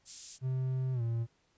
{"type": "high-pass noise", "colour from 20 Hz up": "white", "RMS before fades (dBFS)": -40, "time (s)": [0.05, 0.39], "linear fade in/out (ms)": 50, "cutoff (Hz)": 6600, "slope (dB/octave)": 12}
{"type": "tone with pitch glide", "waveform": "triangle", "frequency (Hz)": [130, 115.82], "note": ["C3", "A#2"], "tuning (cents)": [-11, -11], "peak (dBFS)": -28, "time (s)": [0.41, 1.27], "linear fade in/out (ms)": 50, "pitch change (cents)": -200, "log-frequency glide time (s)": [0.93, 1.02]}
{"effects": ["pink hiss -72 dBFS RMS until 1.57 s", "resampled to 16000 Hz"]}